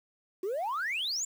sine exponential sweep, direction up, 357.1 to 7459 Hz, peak -28 dBFS, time 0.43-1.25 s, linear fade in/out 5 ms, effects tanh soft clip ceiling -28 dBFS + 9-bit

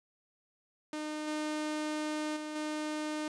sawtooth tone with level steps, 305 Hz, D#4, 34 cents flat, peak -32 / -29 / -34 / -30 dBFS, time 0.93-3.28 s, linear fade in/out 2 ms, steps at 1.27 / 2.36 / 2.55 s, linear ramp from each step 10 ms, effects resampled to 22050 Hz

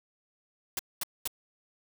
white noise bursts, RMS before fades -32 dBFS, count 3, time 0.77-1.276 s, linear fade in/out 2 ms, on 22 ms, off 220 ms, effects none

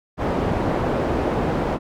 white low-pass noise, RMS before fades -22 dBFS, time 0.17-1.79 s, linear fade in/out 50 ms, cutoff 600 Hz, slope 12 dB/octave, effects none

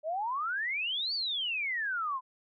sine exponential two-way sweep, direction up then down, 595 to 4668 to 1000 Hz, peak -30 dBFS, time 0.03-2.21 s, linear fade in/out 50 ms, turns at 1.14 s, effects none

